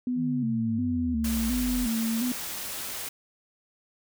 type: tone with vibrato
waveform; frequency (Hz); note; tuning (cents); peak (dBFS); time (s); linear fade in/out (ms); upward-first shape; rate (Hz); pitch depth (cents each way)
sine; 237.4; A#3; +32; -25; 0.07-2.32; 2; square; 1.4; 82
type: exponential sweep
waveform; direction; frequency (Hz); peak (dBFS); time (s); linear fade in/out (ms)
sine; down; 170 to 41.2; -31; 0.15-1.89; 50
type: noise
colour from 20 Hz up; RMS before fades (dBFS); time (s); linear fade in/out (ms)
white; -35; 1.24-3.09; 5
effects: none